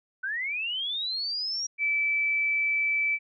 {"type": "linear sweep", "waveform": "sine", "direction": "up", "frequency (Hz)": [1480, 5730], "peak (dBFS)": -28, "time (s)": [0.23, 1.67], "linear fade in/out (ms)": 10}
{"type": "tone", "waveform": "sine", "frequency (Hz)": 2314, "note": "D7", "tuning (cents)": -26, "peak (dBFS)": -23, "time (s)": [1.78, 3.19], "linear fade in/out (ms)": 50}
{"effects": []}